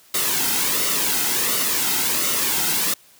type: noise with flanger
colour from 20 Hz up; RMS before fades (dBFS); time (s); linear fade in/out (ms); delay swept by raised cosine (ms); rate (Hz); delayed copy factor
white; -21; 0.14-2.94; 5; 1.2 to 1.76; 1.4; -0.55
effects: white hiss -52 dBFS RMS until 3.19 s + high-pass 80 Hz 12 dB/octave